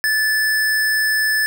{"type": "tone", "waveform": "square", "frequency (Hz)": 1742, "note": "A6", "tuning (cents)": -18, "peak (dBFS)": -16, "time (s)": [0.04, 1.46], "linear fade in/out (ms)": 0, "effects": []}